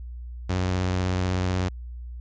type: tone with vibrato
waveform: sawtooth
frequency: 91.8 Hz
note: F#2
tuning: 13 cents flat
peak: -19 dBFS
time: 0.49-1.69 s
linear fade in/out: 10 ms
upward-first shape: square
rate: 16 Hz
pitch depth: 20 cents each way
effects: added 60 Hz sine -34 dBFS peak until 2.2 s + resampled to 16000 Hz